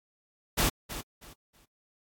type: noise with echo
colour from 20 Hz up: pink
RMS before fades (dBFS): -25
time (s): 0.57-0.7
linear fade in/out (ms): 20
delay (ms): 320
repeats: 3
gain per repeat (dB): -12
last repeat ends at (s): 1.66
effects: AAC 64 kbps